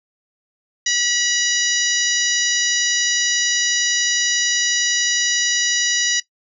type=harmonic tone; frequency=971 Hz; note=B5; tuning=30 cents flat; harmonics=2 / 3 / 4 / 5 / 6 / 7; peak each=-24 / -26 / -24 / -25 / -19 / -26 dBFS; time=0.86-6.2 s; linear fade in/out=5 ms; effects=noise-tail reverb RT60 0.1 s tail -17 dB re dry